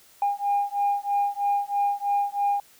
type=beating tone pair; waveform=sine; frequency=808 / 811.1 Hz; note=G#5 / G#5; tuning=-48 / -41 cents; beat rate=3.1 Hz; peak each=-24 dBFS; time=0.22-2.6 s; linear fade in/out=2 ms; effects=tanh soft clip ceiling -16 dBFS + white hiss -55 dBFS RMS until 2.79 s